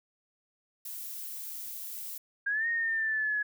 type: noise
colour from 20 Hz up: violet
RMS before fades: -40 dBFS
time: 0.85-2.18 s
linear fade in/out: 5 ms
type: linear two-way sweep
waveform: sine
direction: up then down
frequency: 1600 to 1864.7 to 1682 Hz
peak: -27 dBFS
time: 2.46-3.43 s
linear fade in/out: 10 ms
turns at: 2.68 s
effects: none